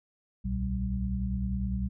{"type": "tone cluster", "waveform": "sine", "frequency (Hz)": [61.8, 71.8, 119.5, 192.7], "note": ["B1", "D2", "A#2", "G3"], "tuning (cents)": [2, -39, 43, -29], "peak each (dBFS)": [-31, -39, -36, -32], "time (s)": [0.44, 1.89], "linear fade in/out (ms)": 20, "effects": []}